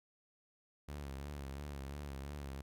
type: tone with vibrato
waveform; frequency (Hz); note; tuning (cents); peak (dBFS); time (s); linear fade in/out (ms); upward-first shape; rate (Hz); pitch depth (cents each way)
sawtooth; 70.4; C#2; +27; -39; 0.88-2.62; 10; sine; 2.9; 73
effects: none